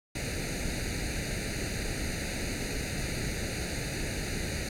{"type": "noise with comb filter", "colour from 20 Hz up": "pink", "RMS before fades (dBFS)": -33, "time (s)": [0.15, 4.69], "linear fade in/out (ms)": 5, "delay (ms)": 0.46, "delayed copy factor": 0.95, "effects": ["low-pass 10000 Hz 12 dB/octave"]}